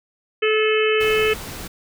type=harmonic tone; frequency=433.1 Hz; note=A4; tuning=27 cents flat; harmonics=1 / 3 / 4 / 5 / 6 / 7; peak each=-17 / -27 / -28 / -27 / -24 / -27 dBFS; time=0.42-1.34 s; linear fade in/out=10 ms
type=noise; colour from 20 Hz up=pink; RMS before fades=-33 dBFS; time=1-1.68 s; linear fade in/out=10 ms
effects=none